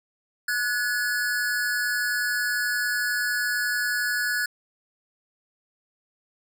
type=tone pair together; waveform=square; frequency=1467.9 / 1699 Hz; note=F#6 / G#6; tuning=-14 / +39 cents; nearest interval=minor third; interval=253 cents; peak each=-27 dBFS; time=0.48-4.46 s; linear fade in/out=5 ms; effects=none